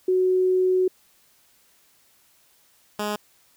sine / 10% pulse tone pair in turn, 370 / 208.8 Hz, F#4 / G#3, 0 / +10 cents, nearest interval minor seventh, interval 990 cents, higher first, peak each -17 dBFS, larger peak neither, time 0.08-0.88 / 2.99-3.16 s, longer first, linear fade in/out 5 ms, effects white hiss -60 dBFS RMS until 3.56 s

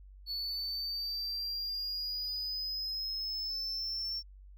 triangle linear sweep, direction up, 4428 to 5440 Hz, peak -33 dBFS, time 0.26-4.23 s, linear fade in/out 50 ms, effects added 48 Hz sine -50 dBFS peak until 4.57 s

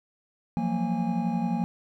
triangle tone cluster, 173.2 / 184.6 / 230.4 / 822 Hz, F3 / F#3 / A#3 / G#5, -14 / -4 / -20 / -18 cents, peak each -28 / -29 / -26 / -32 dBFS, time 0.57-1.64 s, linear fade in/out 0 ms, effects none

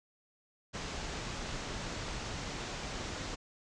pink low-pass noise, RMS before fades -40 dBFS, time 0.73-3.36 s, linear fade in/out 20 ms, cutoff 7400 Hz, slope 48 dB/octave, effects none

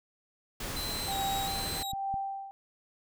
pink noise, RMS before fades -37 dBFS, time 0.6-1.83 s, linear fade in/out 5 ms
sawtooth tone with vibrato, 3935 Hz, B7, 7 cents flat, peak -33 dBFS, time 0.76-1.92 s, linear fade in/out 5 ms, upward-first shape square, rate 1.4 Hz, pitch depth 50 cents each way
sine tone with tremolo, 784 Hz, G5, in tune, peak -29 dBFS, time 1.08-2.51 s, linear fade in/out 0 ms, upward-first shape triangle, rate 1.2 Hz, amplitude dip 90%
clicks, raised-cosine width 5 ms, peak -29 dBFS, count 3, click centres 1.727 / 1.934 / 2.141 s
effects none

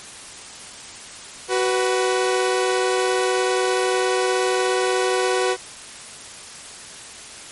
sawtooth tone pair together, 374.1 / 493.2 Hz, F#4 / B4, +19 / -2 cents, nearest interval perfect fourth, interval 479 cents, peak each -16 / -18 dBFS, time 1.48-5.57 s, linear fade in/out 50 ms, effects white hiss -38 dBFS RMS until 7.51 s + MP3 48 kbps

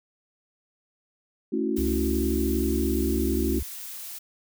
sine chord, F# minor seventh, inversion first, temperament equal, 220 / 277.2 / 329.6 / 370 Hz, A3 / C#4 / E4 / F#4, 0 / 0 / 0 / 0 cents, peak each -29 dBFS, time 1.52-3.6 s, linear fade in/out 10 ms
blue noise, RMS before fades -38 dBFS, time 1.76-4.19 s, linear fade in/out 10 ms
sine tone, 69.3 Hz, C#2, in tune, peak -27 dBFS, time 1.78-3.63 s, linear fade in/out 5 ms
effects none

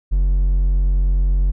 triangle tone with hard clipping, 45.46 Hz, F#1, 30 cents flat, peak -14 dBFS, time 0.11-1.52 s, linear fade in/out 20 ms, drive 6 dB, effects none

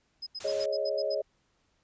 sine tone bursts, 5060 Hz, D#8, 28 cents sharp, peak -35 dBFS, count 8, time 0.22-1.149 s, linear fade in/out 10 ms, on 47 ms, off 79 ms
white noise, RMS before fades -42 dBFS, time 0.4-0.66 s, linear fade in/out 5 ms
sine chord, Ab suspended fourth, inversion none, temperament just, 415.3 / 553.7 / 623 Hz, Ab4 / Db5 / Eb5, 0 / -2 / +2 cents, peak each -35 / -31 / -31 dBFS, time 0.44-1.22 s, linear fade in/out 10 ms
effects pink hiss -72 dBFS RMS until 1.83 s + resampled to 16000 Hz

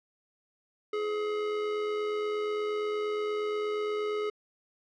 square tone with amplitude modulation, 421.9 Hz, G#4, 27 cents sharp, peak -28 dBFS, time 0.93-4.3 s, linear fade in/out 5 ms, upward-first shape sine, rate 88.5 Hz, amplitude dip 35%, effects low-pass 3000 Hz 12 dB/octave

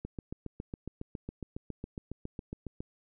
click train, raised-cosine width 3 ms, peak -25 dBFS, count 21, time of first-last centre 0.05-2.805 s, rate 7.26 Hz, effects none

